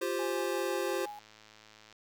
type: chord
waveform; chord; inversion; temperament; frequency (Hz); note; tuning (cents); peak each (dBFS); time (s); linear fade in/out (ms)
square; F suspended second; none; equal; 349.2 / 392 / 523.3; F4 / G4 / C5; 0 / 0 / 0; -36; 0.01-1.06; 10
type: tone with tremolo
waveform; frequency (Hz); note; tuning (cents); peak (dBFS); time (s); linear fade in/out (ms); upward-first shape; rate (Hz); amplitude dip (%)
sine; 830; G#5; -1; -39; 0.19-1.19; 2; sine; 5.9; 45
type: click train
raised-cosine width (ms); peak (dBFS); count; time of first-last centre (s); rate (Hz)
0.2; -37; 114; 0.88-1.926; 108
effects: 10-bit